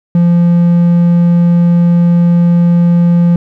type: tone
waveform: triangle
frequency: 172.5 Hz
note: F3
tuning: 21 cents flat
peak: -3 dBFS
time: 0.15-3.36 s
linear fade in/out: 2 ms
effects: none